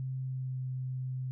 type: tone with pitch glide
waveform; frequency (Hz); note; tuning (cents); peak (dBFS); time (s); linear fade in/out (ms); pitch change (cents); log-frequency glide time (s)
sine; 130.81 to 129.08; C3 to C3; 0 to -23; -33; 0-1.31; 0; -23; 0.19-0.61
effects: none